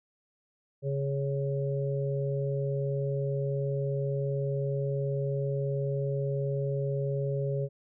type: harmonic tone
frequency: 138.59 Hz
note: C#3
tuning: in tune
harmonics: 1 / 3 / 4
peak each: -29 / -34 / -35 dBFS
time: 0.82-7.69 s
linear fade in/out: 50 ms
effects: none